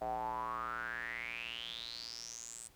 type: tone with band-pass filter sweep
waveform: square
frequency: 58.27 Hz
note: A#1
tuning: in tune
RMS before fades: -42 dBFS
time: 0.01-2.68 s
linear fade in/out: 5 ms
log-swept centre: 690 to 8500 Hz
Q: 9.2
effects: pink hiss -65 dBFS RMS until 2.75 s